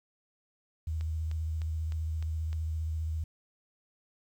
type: tone with vibrato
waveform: sine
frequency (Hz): 79.6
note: D#2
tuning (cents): +40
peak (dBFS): -30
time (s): 0.87-3.24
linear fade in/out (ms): 5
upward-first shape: sine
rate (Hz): 15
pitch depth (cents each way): 33
type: click train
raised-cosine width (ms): 0.2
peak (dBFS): -31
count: 6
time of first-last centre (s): 1.01-2.53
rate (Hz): 3.29
effects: 10-bit